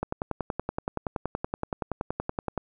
click train, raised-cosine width 1 ms, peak -14 dBFS, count 28, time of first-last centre 0.03-2.577 s, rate 10.6 Hz, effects none

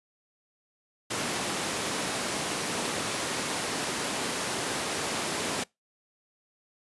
pink high-pass noise, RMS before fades -31 dBFS, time 1.1-5.64 s, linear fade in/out 10 ms, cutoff 210 Hz, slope 12 dB/octave, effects noise-tail reverb RT60 0.2 s tail -25 dB re dry + resampled to 24000 Hz

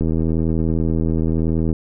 click train, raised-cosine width 3 ms, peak -8 dBFS, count 140, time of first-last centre 0.01-1.728 s, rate 80.9 Hz, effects none

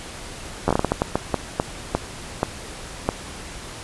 slowing click train, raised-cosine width 1 ms, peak -4 dBFS, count 15, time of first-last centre 0.68-3.09 s, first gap 11 ms, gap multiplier 1.37, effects pink hiss -36 dBFS RMS until 3.83 s + resampled to 24000 Hz

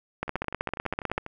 two click trains, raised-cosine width 0.5 ms, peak -22 / -12 dBFS, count 13 / 16, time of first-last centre 0.28-1.264 / 0.23-1.179 s, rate 12.2 / 15.8 Hz, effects none

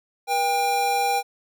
square tone pair together, 482.5 / 797 Hz, B4 / G5, -40 / +28 cents, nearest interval major sixth, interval 868 cents, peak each -30 / -21 dBFS, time 0.27-1.23 s, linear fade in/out 50 ms, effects none

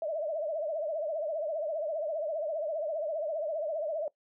sine tone with vibrato, 622.3 Hz, D#5, in tune, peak -30 dBFS, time 0.02-4.08 s, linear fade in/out 2 ms, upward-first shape triangle, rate 15 Hz, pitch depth 150 cents each way, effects noise-tail reverb RT60 0.1 s tail -19 dB re dry

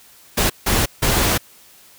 pink noise bursts at uneven times, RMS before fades -17 dBFS, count 3, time 0.37-0.5 / 0.66-0.86 / 1.02-1.38 s, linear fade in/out 10 ms, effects white hiss -48 dBFS RMS until 1.98 s

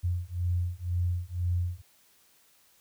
sine beating tone pair, 87.31 / 89.31 Hz, F2 / F2, 0 / +39 cents, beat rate 2 Hz, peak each -30 dBFS, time 0.03-1.82 s, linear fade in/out 20 ms, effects white hiss -63 dBFS RMS until 2.8 s

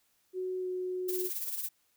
sine tone with pitch glide, 370 to 366.6 Hz, F#4 to F#4, 0 to -16 cents, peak -32 dBFS, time 0.33-1.3 s, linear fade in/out 50 ms, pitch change -16 cents, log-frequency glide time 0.59-0.67 s
violet noise with tremolo, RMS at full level -34 dBFS, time 1.08-1.69 s, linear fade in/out 10 ms, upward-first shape sine, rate 18 Hz, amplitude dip 55%
effects white hiss -72 dBFS RMS until 1.96 s

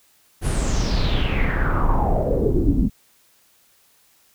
brown noise with low-pass filter sweep, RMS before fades -19 dBFS, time 0.41-2.9 s, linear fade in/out 50 ms, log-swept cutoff 11000 to 210 Hz, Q 5.8, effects white hiss -58 dBFS RMS until 4.34 s

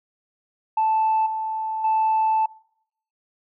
sine tone with level steps, 878 Hz, A5, 4 cents flat, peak -16 / -24 / -16 dBFS, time 0.77-2.46 s, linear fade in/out 5 ms, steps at 1.26 / 1.84 s, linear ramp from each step 5 ms, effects noise-tail reverb RT60 0.7 s tail -24 dB re dry + tanh soft clip ceiling -14 dBFS

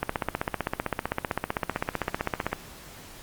click train, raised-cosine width 0.5 ms, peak -10 dBFS, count 40, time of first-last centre 0.03-2.53 s, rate 15.6 Hz, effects pink hiss -46 dBFS RMS until 3.22 s + Opus 32 kbps

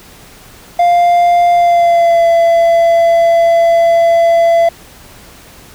triangle tone with pitch glide, 698.5 to 673.5 Hz, F5 to E5, 0 to +37 cents, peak -4 dBFS, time 0.79-4.69 s, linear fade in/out 5 ms, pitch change -63 cents, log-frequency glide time 1.53-2.26 s, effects pink hiss -38 dBFS RMS until 5.74 s

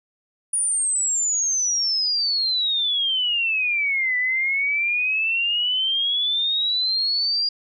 sine exponential two-way sweep, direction down then up, 9710 to 1975.5 to 4832 Hz, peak -19 dBFS, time 0.53-7.49 s, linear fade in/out 5 ms, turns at 4.17 s, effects none

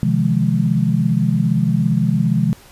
sine chord, F minor seventh, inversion second, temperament just, 130.96 / 157.15 / 174.61 / 209.5 Hz, C3 / Eb3 / F3 / Ab3, +2 / +18 / 0 / +15 cents, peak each -19 dBFS, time 0.03-2.53 s, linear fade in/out 0 ms, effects pink hiss -45 dBFS RMS until 2.71 s + resampled to 32000 Hz

